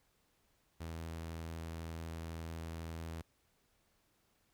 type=tone with vibrato; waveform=sawtooth; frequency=82 Hz; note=E2; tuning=9 cents flat; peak=-38 dBFS; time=0.8-3.22 s; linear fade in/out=10 ms; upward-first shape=sine; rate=12 Hz; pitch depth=9 cents each way; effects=pink hiss -75 dBFS RMS until 4.53 s